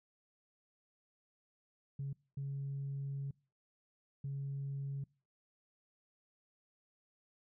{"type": "tone bursts at uneven times", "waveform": "sine", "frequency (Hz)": 138.59, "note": "C#3", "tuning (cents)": 0, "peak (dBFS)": -36, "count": 3, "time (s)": [[1.99, 2.13], [2.37, 3.31], [4.24, 5.04]], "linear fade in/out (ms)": 5, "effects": ["noise-tail reverb RT60 0.4 s tail -26 dB re dry", "tanh soft clip ceiling -34 dBFS"]}